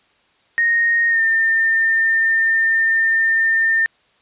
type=tone with pitch glide; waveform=sine; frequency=1859 to 1806.1 Hz; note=A#6 to A6; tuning=-5 to +45 cents; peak=-13 dBFS; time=0.58-3.86 s; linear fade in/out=0 ms; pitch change=-50 cents; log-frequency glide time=1.09-1.21 s; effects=white hiss -58 dBFS RMS until 4.21 s + resampled to 8000 Hz